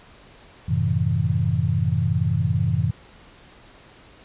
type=chord; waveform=sine; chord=F# half-diminished seventh; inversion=none; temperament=equal with one note detuned; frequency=92.5 / 110 / 130.81 / 161.33 Hz; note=F#2 / A2 / C3 / E3; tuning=0 / 0 / 0 / -37 cents; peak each=-24 dBFS; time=0.68-2.91 s; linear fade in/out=10 ms; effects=pink hiss -49 dBFS RMS until 4.24 s + resampled to 8000 Hz